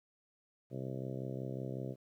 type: harmonic tone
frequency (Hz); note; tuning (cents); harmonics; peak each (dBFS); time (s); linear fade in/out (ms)
65.41; C2; 0; 2 / 3 / 4 / 5 / 6 / 7 / 8 / 9 / 10; -41 / -46 / -48 / -48 / -47 / -52 / -49 / -51 / -55; 0.7-1.96; 50
effects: 12-bit